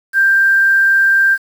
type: tone with quantisation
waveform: sine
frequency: 1581 Hz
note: G6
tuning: 14 cents sharp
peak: -8 dBFS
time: 0.13-1.38 s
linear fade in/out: 50 ms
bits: 6
effects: none

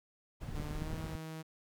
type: noise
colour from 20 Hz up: brown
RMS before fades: -42 dBFS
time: 0.4-1.16 s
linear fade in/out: 20 ms
type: click train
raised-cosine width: 5 ms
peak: -28 dBFS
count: 7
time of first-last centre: 0.49-1.152 s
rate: 9.07 Hz
type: tone with pitch glide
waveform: sawtooth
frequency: 149.5 to 159.31 Hz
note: D3 to D#3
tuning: +31 to +41 cents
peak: -38 dBFS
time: 0.54-1.43 s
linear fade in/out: 20 ms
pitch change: +110 cents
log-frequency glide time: 0.69-0.93 s
effects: none

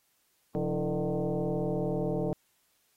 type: tone with frequency modulation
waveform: sine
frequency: 134.7 Hz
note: C#3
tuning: 49 cents flat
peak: -27 dBFS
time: 0.55-2.33 s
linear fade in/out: 0 ms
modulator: 155 Hz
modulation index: 3.3
effects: white hiss -71 dBFS RMS until 2.96 s + AAC 48 kbps

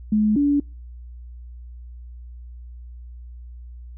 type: tone pair in turn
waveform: sine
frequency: 212.8 / 286.9 Hz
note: G#3 / D4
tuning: +42 / -40 cents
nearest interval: perfect fourth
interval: 518 cents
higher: second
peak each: -15 dBFS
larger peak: neither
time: 0.12-0.36 / 0.36-0.6 s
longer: neither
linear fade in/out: 5 ms
effects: noise-tail reverb RT60 0.3 s tail -26 dB re dry + added 60 Hz sine -36 dBFS peak until 3.97 s

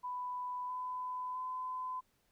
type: tone with pitch steps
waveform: sine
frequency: 994 / 1005 / 1016.1 Hz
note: B5 / B5 / B5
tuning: +11 / +30 / +49 cents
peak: -37 dBFS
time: 0.03-2.01 s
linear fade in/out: 20 ms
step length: 660 ms
effects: pink hiss -75 dBFS RMS until 2.31 s

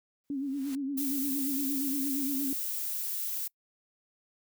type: noise with exponential growth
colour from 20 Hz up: white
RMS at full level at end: -44 dBFS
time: 0.24-0.75 s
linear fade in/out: 0 ms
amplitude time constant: 110 ms
type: tone with vibrato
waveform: sine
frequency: 275.5 Hz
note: C#4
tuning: 11 cents flat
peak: -30 dBFS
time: 0.3-2.53 s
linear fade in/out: 2 ms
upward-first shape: sine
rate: 8.6 Hz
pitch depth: 76 cents each way
type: noise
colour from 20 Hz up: violet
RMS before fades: -34 dBFS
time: 0.97-3.48 s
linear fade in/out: 10 ms
effects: noise-tail reverb RT60 0.1 s tail -25 dB re dry

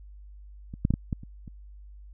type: clicks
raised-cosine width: 5 ms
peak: -25 / -10 / -11 / -13 / -16 / -29 / -29 dBFS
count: 7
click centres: 0.739 / 0.851 / 0.906 / 0.939 / 1.128 / 1.234 / 1.478 s
effects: added 50 Hz sine -44 dBFS peak until 2.13 s

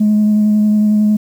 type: tone with vibrato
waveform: sine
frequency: 211.4 Hz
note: G#3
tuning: 31 cents sharp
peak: -7 dBFS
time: 0-1.17 s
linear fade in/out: 10 ms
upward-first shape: sine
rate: 11 Hz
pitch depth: 13 cents each way
effects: tanh soft clip ceiling -6 dBFS + 7-bit

